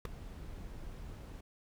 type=noise with ADSR envelope; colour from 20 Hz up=brown; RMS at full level=-26 dBFS; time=0.05-1.41 s; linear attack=5 ms; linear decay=3 ms; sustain=-20 dB; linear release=8 ms; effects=none